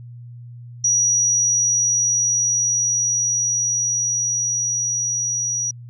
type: tone with level ramp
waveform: sine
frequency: 5800 Hz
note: F#8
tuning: 35 cents flat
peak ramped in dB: -14 to -20 dBFS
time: 0.84-5.71 s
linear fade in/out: 5 ms
effects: added 120 Hz sine -35 dBFS peak until 5.89 s